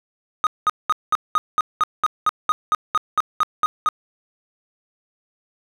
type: tone bursts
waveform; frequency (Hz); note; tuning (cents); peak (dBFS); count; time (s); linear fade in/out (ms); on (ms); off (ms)
triangle; 1246; D#6; +2; -12; 16; 0.44-3.888; 0; 28; 200
effects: none